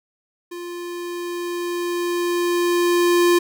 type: tone with level ramp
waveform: square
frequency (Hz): 349.2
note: F4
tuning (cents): 0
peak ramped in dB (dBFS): -31 to -13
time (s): 0.51-3.39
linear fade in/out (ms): 10
effects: none